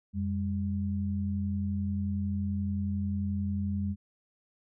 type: tone pair together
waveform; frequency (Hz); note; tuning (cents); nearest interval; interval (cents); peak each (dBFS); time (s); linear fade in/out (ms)
sine; 89.5 / 200.8; F2 / G3; +43 / +42; octave + major second; 1399; -31 / -31; 0.13-3.96; 50
effects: none